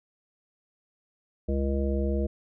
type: harmonic tone with a mistuned harmonic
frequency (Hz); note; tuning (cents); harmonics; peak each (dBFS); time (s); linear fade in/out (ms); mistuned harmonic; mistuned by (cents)
68.2; C#2; -28; 1 / 3 / 5 / 7 / 9; -26 / -31 / -33 / -34 / -36; 1.48-2.27; 10; 1; +16
effects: none